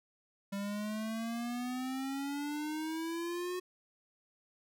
square exponential sweep, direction up, 197.4 to 366 Hz, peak -36 dBFS, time 0.52-3.6 s, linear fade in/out 10 ms, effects none

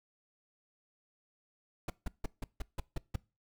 brown noise bursts, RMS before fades -33 dBFS, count 8, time 1.88-3.16 s, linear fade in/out 5 ms, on 20 ms, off 160 ms, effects noise-tail reverb RT60 0.3 s tail -23 dB re dry

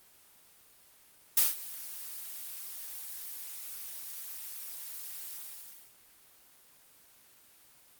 blue noise with ADSR envelope, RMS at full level -22 dBFS, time 1.37-5.96 s, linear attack 4 ms, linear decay 170 ms, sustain -20 dB, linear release 620 ms, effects white hiss -60 dBFS RMS until 7.99 s + Opus 24 kbps

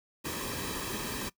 pink noise with comb filter, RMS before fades -36 dBFS, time 0.24-1.3 s, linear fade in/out 20 ms, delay 1.4 ms, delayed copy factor -0.65, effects noise-tail reverb RT60 0.1 s tail -20 dB re dry

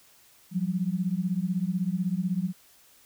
sine beating tone pair, 174.61 / 190.61 Hz, F3 / G3, 0 / -48 cents, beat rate 16 Hz, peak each -28 dBFS, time 0.51-2.53 s, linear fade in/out 50 ms, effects white hiss -58 dBFS RMS until 3.05 s

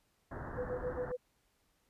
pink low-pass noise, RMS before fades -43 dBFS, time 0.31-1.12 s, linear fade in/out 5 ms, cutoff 1800 Hz, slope 96 dB/octave
sine tone with tremolo, 498.7 Hz, B4, 17 cents sharp, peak -33 dBFS, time 0.57-1.17 s, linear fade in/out 20 ms, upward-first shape sine, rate 7.4 Hz, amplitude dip 95%
effects pink hiss -75 dBFS RMS until 1.89 s + resampled to 32000 Hz

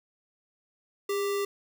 sine tone with sample-and-hold, 403.4 Hz, G4, 50 cents sharp, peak -26 dBFS, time 1.09-1.45 s, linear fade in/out 5 ms, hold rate 1575 Hz, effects none

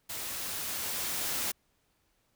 white noise with level ramp, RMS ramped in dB -38 to -32 dBFS, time 0.09-1.52 s, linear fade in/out 10 ms, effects pink hiss -73 dBFS RMS until 2.35 s

